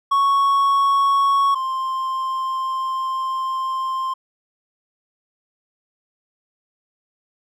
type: tone pair in turn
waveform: triangle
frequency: 1108.7 / 1051 Hz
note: C#6 / C6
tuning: 0 / +7 cents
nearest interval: minor second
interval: 93 cents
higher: first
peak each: -12 / -19 dBFS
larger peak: first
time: 0.11-1.55 / 1.55-4.14 s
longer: second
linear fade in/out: 10 ms
effects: none